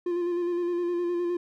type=tone with vibrato; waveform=triangle; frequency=349.2 Hz; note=F4; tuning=in tune; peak=-23 dBFS; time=0.06-1.37 s; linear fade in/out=5 ms; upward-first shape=square; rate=9.7 Hz; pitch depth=22 cents each way; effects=none

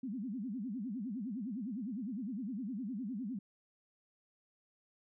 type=tone with vibrato; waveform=sine; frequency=228 Hz; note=A#3; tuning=38 cents flat; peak=-37 dBFS; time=0.03-3.39 s; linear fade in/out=5 ms; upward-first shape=sine; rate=9.8 Hz; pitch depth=300 cents each way; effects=none

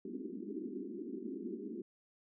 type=band-pass noise; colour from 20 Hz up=white; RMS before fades=-43 dBFS; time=0.05-1.82 s; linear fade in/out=5 ms; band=200 to 400 Hz; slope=96 dB/octave; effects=none

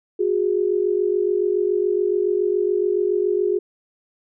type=tone pair together; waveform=sine; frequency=363.8 / 410.9 Hz; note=F#4 / G#4; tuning=-29 / -18 cents; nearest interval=major second; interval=211 cents; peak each=-20 dBFS; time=0.19-3.59 s; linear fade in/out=10 ms; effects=none

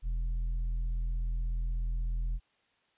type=tone with tanh clipping; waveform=triangle; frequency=41.75 Hz; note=E1; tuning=23 cents sharp; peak=-30 dBFS; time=0.02-2.4 s; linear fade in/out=50 ms; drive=9 dB; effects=white hiss -71 dBFS RMS until 2.97 s + resampled to 8000 Hz

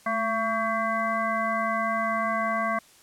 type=harmonic tone with a mistuned harmonic; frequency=225.1 Hz; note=A3; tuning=40 cents sharp; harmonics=1 / 3 / 5 / 7 / 9; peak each=-33 / -29 / -27 / -33 / -33 dBFS; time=0.06-2.79 s; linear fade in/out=5 ms; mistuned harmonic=1; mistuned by=-50 cents; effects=white hiss -55 dBFS RMS until 3.02 s + low-pass 11000 Hz 12 dB/octave

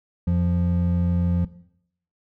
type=tone pair together; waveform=triangle; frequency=87.31 / 174.62 Hz; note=F2 / F3; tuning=0 / 0 cents; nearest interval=octave; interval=1200 cents; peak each=-19 dBFS; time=0.27-1.45 s; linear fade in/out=5 ms; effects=noise-tail reverb RT60 0.7 s tail -17 dB re dry

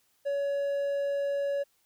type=tone; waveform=triangle; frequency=563 Hz; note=C#5; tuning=27 cents sharp; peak=-25 dBFS; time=0.25-1.64 s; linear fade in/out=20 ms; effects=white hiss -70 dBFS RMS until 1.85 s

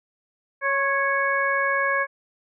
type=harmonic tone with a mistuned harmonic; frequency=554 Hz; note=C#5; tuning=1 cent flat; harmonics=1 / 2 / 3 / 4; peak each=-27 / -25 / -23 / -29 dBFS; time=0.61-2.07 s; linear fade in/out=50 ms; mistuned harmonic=2; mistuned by=-24 cents; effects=none

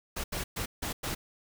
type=noise bursts at uneven times; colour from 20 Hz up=pink; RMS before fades=-34 dBFS; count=5; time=0.16-0.24 / 0.32-0.44 / 0.56-0.66 / 0.82-0.93 / 1.03-1.15 s; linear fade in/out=10 ms; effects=none

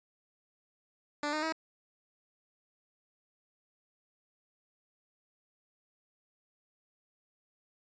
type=tone with pitch steps; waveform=10% pulse; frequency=293.7 / 306.7 / 320.3 Hz; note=D4 / D#4 / E4; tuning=0 / -25 / -50 cents; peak=-23 dBFS; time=1.23-1.524 s; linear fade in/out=2 ms; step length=98 ms; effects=resampled to 16000 Hz

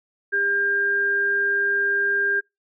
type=tone pair together; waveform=sine; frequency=400 / 1601.3 Hz; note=G4 / G6; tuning=+35 / +36 cents; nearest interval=2 octaves; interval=2401 cents; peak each=-29 / -19 dBFS; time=0.32-2.41 s; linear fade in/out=20 ms; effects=noise-tail reverb RT60 0.2 s tail -25 dB re dry

